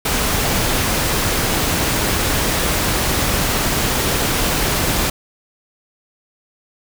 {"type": "noise", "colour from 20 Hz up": "pink", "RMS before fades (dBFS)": -18, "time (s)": [0.05, 5.1], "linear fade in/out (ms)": 5, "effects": []}